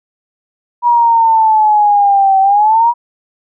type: exponential two-way sweep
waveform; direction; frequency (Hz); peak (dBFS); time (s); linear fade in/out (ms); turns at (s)
sine; down then up; 965 to 767 to 965; -6; 0.82-2.94; 50; 2.4
effects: none